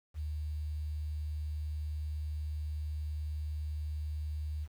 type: tone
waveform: sine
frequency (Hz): 75.8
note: D#2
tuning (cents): -45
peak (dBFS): -34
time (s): 0.14-4.68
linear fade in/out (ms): 50
effects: 10-bit